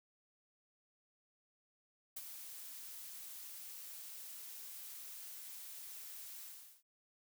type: noise with ADSR envelope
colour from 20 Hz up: blue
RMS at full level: -44 dBFS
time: 2.16-6.83 s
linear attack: 9 ms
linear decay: 40 ms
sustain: -6 dB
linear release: 410 ms
effects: none